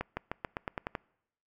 accelerating click train, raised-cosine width 0.5 ms, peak -18 dBFS, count 9, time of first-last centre 0.01-0.952 s, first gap 160 ms, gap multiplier 0.91, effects noise-tail reverb RT60 0.8 s tail -25 dB re dry

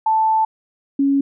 sine tone pair in turn, 880 / 277.3 Hz, A5 / C#4, 0 / +1 cents, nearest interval octave + minor sixth, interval 1999 cents, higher first, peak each -13 dBFS, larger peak neither, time 0.06-0.45 / 0.99-1.21 s, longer first, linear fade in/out 5 ms, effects none

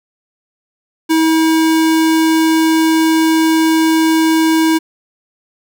square tone, 321.1 Hz, E4, 45 cents flat, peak -10 dBFS, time 1.09-4.79 s, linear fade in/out 20 ms, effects none

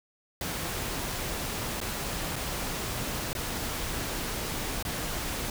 pink noise with dropouts, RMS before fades -33 dBFS, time 0.41-5.5 s, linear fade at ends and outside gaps 2 ms, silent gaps 1.804-1.813 / 2.358-2.362 / 3.331-3.35 / 4.827-4.85 s, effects none

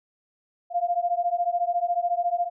sine beating tone pair, 692 / 706 Hz, F5 / F5, -16 / +19 cents, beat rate 14 Hz, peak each -25 dBFS, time 0.7-2.5 s, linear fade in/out 50 ms, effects none

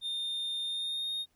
triangle tone with pitch glide, 3635 to 3701 Hz, A#7 to A#7, -44 to -13 cents, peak -31 dBFS, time 0.01-1.26 s, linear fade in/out 50 ms, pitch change +31 cents, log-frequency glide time 0.64-1.12 s, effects pink hiss -73 dBFS RMS until 1.35 s

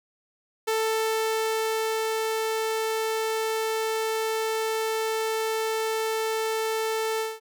sawtooth tone with ADSR envelope, 442.4 Hz, A4, 9 cents sharp, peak -19 dBFS, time 0.67-7.4 s, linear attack 13 ms, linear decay 1400 ms, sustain -2 dB, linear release 200 ms, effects none

